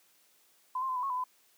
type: tone with pitch steps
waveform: sine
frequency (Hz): 1015 / 1057 / 1025 / 995 / 1095 / 999 / 1011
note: B5 / C6 / C6 / B5 / C#6 / B5 / B5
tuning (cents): +47 / +17 / -36 / +13 / -22 / +20 / +40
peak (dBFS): -30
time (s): 0.75-1.24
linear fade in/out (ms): 5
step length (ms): 70
effects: white hiss -66 dBFS RMS until 1.57 s + high-pass 200 Hz 12 dB/octave